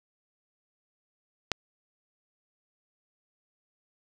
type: click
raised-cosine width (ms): 0.2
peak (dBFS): -8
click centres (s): 1.517
effects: none